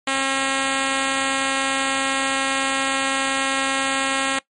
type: tone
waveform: 5% pulse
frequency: 270 Hz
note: C#4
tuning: 45 cents flat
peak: -8 dBFS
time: 0.07-4.39 s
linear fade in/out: 5 ms
effects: noise-tail reverb RT60 0.1 s tail -19 dB re dry + MP3 48 kbps